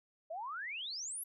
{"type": "exponential sweep", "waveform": "sine", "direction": "up", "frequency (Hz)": [614, 11840], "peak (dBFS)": -39, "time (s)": [0.3, 1.24], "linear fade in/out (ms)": 10, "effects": []}